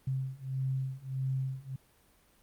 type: beating tone pair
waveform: sine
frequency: 131.6 / 133.2 Hz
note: C3 / C3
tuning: +10 / +31 cents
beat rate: 1.6 Hz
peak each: -35 / -34 dBFS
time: 0.07-1.76 s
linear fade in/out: 5 ms
effects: pink hiss -65 dBFS RMS until 2.42 s + Opus 32 kbps